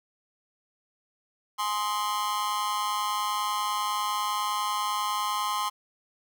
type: tone with amplitude modulation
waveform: 45% pulse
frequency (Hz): 1046.5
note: C6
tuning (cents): 0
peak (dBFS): -22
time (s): 1.58-5.7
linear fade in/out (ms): 20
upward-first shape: sine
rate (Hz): 210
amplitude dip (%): 100
effects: none